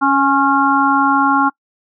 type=harmonic tone with a mistuned harmonic; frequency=277.2 Hz; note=C#4; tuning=in tune; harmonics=1 / 3 / 4 / 5; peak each=-16 / -16 / -16 / -16 dBFS; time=0.01-1.5 s; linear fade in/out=20 ms; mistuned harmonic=4; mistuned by=-37 cents; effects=noise-tail reverb RT60 0.1 s tail -25 dB re dry